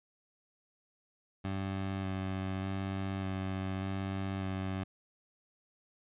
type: tone with vibrato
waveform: 20% pulse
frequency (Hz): 95.8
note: G2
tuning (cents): -39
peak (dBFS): -29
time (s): 1.44-4.84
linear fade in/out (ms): 10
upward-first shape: square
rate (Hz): 0.84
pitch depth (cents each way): 13
effects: resampled to 8000 Hz